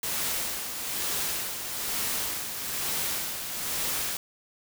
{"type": "noise with tremolo", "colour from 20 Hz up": "white", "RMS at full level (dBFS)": -29, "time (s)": [0.03, 4.17], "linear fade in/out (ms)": 2, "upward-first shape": "sine", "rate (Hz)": 1.1, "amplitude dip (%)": 50, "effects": []}